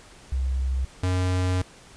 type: tone pair in turn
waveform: sine / square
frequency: 65.41 / 91.63 Hz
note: C2 / F#2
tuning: 0 / -16 cents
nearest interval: tritone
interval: 584 cents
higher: second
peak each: -22 dBFS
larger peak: neither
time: 0.32-0.85 / 1.03-1.62 s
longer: second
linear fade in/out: 5 ms
effects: pink hiss -49 dBFS RMS until 1.96 s + resampled to 22050 Hz